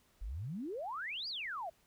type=exponential two-way sweep; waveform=sine; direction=up then down; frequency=41.2 to 4978 to 620 Hz; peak=-38 dBFS; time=0.21-1.7 s; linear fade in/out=10 ms; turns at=1.28 s; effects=pink hiss -70 dBFS RMS until 1.86 s